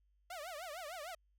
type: tone with vibrato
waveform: sawtooth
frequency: 659.3 Hz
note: E5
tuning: in tune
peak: -40 dBFS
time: 0.3-1.15 s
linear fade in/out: 5 ms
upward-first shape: triangle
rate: 6.6 Hz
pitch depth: 280 cents each way
effects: added 50 Hz sine -70 dBFS peak until 1.38 s